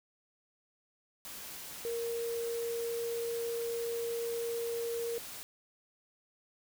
sine tone in noise, 466.2 Hz, A#4, in tune, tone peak -33 dBFS, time 1.85-5.18 s, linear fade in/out 0 ms, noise white, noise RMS -45 dBFS, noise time 1.25-5.43 s, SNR +9 dB, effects none

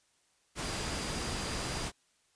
sine tone in noise, 4814 Hz, D8, 42 cents sharp, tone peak -46 dBFS, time 0.61-1.88 s, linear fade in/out 50 ms, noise pink, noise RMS -36 dBFS, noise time 0.55-1.92 s, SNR -13 dB, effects white hiss -71 dBFS RMS until 2.35 s + resampled to 22050 Hz

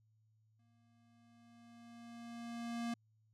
square tone with exponential growth, 234.4 Hz, A#3, 10 cents sharp, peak -37 dBFS, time 0.59-2.94 s, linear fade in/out 5 ms, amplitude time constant 510 ms, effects added 109 Hz sine -70 dBFS peak until 3.33 s + low-pass 8000 Hz 12 dB/octave

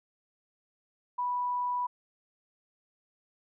sine tone, 984 Hz, B5, 7 cents flat, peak -28 dBFS, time 1.18-1.87 s, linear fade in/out 10 ms, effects none

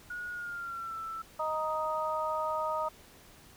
sine tone with pitch glide, 1448 to 1327.8 Hz, F#6 to E6, -38 to +12 cents, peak -36 dBFS, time 0.1-1.22 s, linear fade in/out 5 ms, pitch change -150 cents, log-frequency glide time 0.31-0.97 s
harmonic tone, 311.9 Hz, D#4, 4 cents sharp, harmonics 2 / 3 / 4, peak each -34 / -34 / -34 dBFS, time 1.39-2.89 s, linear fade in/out 10 ms
effects pink hiss -56 dBFS RMS until 3.56 s

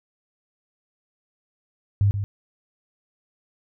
sine tone with echo, 100.6 Hz, G2, 45 cents sharp, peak -15 dBFS, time 2.01-2.11 s, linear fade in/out 0 ms, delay 130 ms, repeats 1, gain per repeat -8 dB, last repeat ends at 2.24 s, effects none

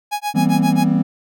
45% pulse tone with tremolo, 830.6 Hz, G#5, in tune, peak -18 dBFS, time 0.11-0.85 s, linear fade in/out 20 ms, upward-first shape sine, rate 7.5 Hz, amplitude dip 100%
triangle chord, C dominant seventh, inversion first, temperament equal with one note detuned, 164.81 / 196 / 239.2 / 261.6 Hz, E3 / G3 / Bb3 / C4, 0 / 0 / +45 / 0 cents, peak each -17 dBFS, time 0.34-1.03 s, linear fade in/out 20 ms
effects none

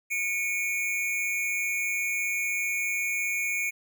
square tone pair together, 2217 / 2412 Hz, C#7 / D7, 0 / +46 cents, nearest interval minor second, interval 146 cents, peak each -30 / -30 dBFS, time 0.1-3.71 s, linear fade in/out 20 ms, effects none

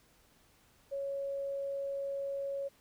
sine tone, 554.4 Hz, C#5, in tune, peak -34 dBFS, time 0.91-2.69 s, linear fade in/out 20 ms, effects pink hiss -66 dBFS RMS until 2.8 s

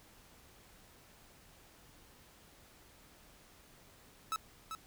45% pulse tone with echo, 1300 Hz, E6, 24 cents flat, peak -33 dBFS, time 4.32-4.36 s, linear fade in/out 0 ms, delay 390 ms, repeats 1, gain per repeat -7 dB, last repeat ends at 4.75 s, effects pink hiss -61 dBFS RMS until 4.86 s

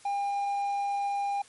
triangle tone, 804 Hz, G5, 44 cents sharp, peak -25 dBFS, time 0.05-1.42 s, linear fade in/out 5 ms, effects white hiss -55 dBFS RMS until 1.48 s + MP3 48 kbps

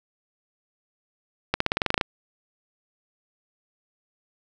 accelerating click train, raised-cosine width 0.3 ms, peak -5 dBFS, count 11, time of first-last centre 1.54-2.012 s, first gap 64 ms, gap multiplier 0.93, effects none

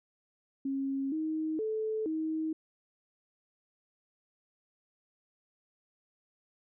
sine tone with pitch steps, 271.9 / 314.3 / 436.2 / 316.3 Hz, C#4 / D#4 / A4 / D#4, -33 / +18 / -15 / +29 cents, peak -30 dBFS, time 0.65-2.53 s, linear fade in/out 5 ms, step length 470 ms, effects none

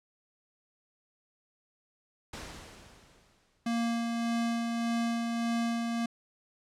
pink noise with exponential decay, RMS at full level -40 dBFS, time 2.33-3.9 s, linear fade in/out 5 ms, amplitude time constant 340 ms
square tone with tremolo, 232.7 Hz, A#3, 3 cents flat, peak -28 dBFS, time 3.66-6.06 s, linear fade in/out 5 ms, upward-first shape sine, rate 1.7 Hz, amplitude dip 30%
effects low-pass 8000 Hz 12 dB/octave

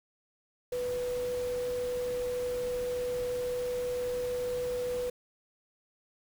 sine tone in noise, 494.2 Hz, B4, 1 cent sharp, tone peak -30 dBFS, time 0.72-5.1 s, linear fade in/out 5 ms, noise pink, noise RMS -45 dBFS, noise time 0.72-5.1 s, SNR +12 dB, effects none

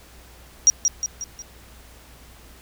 sine tone with echo, 5710 Hz, F8, 37 cents sharp, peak -9 dBFS, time 0.67-0.7 s, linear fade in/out 0 ms, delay 180 ms, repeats 4, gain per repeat -6 dB, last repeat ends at 1.42 s, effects added 60 Hz sine -48 dBFS peak until 2.61 s + pink hiss -49 dBFS RMS until 2.61 s

